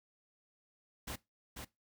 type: noise with echo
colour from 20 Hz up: pink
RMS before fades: -42 dBFS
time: 1.07-1.16 s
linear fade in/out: 10 ms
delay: 490 ms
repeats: 1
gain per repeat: -4 dB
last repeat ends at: 1.65 s
effects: noise-tail reverb RT60 0.2 s tail -20 dB re dry

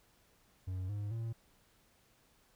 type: tone with pitch steps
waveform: triangle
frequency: 92.8 / 102.97 / 114.25 Hz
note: F#2 / G#2 / A#2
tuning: +6 / -14 / -34 cents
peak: -34 dBFS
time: 0.67-1.33 s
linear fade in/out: 10 ms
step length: 220 ms
effects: pink hiss -69 dBFS RMS until 2.55 s

